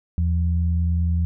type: tone pair together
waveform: sine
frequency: 81.41 / 172.5 Hz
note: E2 / F3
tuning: -21 / -21 cents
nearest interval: octave + minor second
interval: 1300 cents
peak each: -18 / -27 dBFS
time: 0.18-1.25 s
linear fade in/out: 0 ms
effects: none